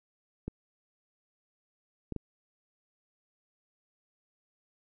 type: clicks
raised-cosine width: 3 ms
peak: -22 dBFS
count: 3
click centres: 0.48 / 2.123 / 2.163 s
effects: none